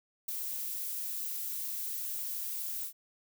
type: noise with ADSR envelope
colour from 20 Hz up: violet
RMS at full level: -32 dBFS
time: 0.28-2.93 s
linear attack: 10 ms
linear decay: 5 ms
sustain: -5 dB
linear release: 86 ms
effects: none